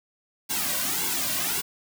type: noise with flanger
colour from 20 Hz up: white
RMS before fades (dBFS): -27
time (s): 0.49-1.62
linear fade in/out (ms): 20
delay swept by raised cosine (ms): 1.6 to 2.36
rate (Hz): 1.8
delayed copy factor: -0.9
effects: none